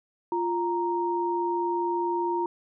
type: tone pair together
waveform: sine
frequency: 348.4 / 932.3 Hz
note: F4 / A#5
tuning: -4 / 0 cents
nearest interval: octave + perfect fourth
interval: 1704 cents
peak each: -27 dBFS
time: 0.32-2.46 s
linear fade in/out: 2 ms
effects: none